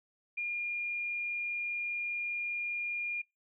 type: tone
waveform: sine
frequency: 2415 Hz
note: D7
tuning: 48 cents sharp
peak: -32 dBFS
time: 0.37-3.22 s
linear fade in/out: 10 ms
effects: noise-tail reverb RT60 0.2 s tail -25 dB re dry